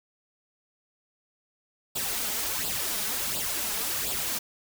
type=noise with flanger; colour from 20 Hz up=white; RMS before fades=-30 dBFS; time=1.95-4.39 s; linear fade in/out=10 ms; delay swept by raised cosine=0.24 to 4.84 ms; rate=1.4 Hz; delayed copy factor=+0.65; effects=none